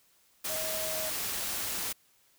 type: tone in noise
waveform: sine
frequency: 632 Hz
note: D#5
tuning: 27 cents sharp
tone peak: -37 dBFS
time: 0.49-1.1 s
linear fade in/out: 10 ms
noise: white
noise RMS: -34 dBFS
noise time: 0.44-1.93 s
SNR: -6 dB
effects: white hiss -66 dBFS RMS until 2.38 s